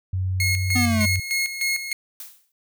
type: tone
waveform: sine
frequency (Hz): 93.2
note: F#2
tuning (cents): +13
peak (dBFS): -21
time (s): 0.13-1.2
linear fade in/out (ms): 5
type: tone with tremolo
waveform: sawtooth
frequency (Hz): 2163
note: C#7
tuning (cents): -43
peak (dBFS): -17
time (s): 0.4-1.93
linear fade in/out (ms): 2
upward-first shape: square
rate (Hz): 3.3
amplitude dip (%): 65
type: linear sweep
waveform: square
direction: down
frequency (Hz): 252.9 to 207.4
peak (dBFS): -21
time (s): 0.75-1.06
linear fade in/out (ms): 10
type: noise with exponential decay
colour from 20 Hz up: blue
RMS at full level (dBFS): -34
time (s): 2.2-2.52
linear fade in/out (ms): 2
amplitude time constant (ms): 69
effects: none